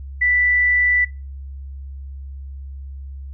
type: tone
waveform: sine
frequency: 1975.5 Hz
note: B6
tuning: in tune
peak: -14 dBFS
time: 0.21-1.05 s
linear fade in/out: 10 ms
effects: noise-tail reverb RT60 0.3 s tail -22 dB re dry + added 68 Hz sine -30 dBFS peak until 3.33 s